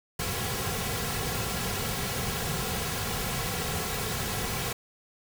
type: noise with comb filter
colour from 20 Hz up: pink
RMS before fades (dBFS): -31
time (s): 0.19-4.73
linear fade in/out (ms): 5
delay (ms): 3.3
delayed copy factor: -0.7
effects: none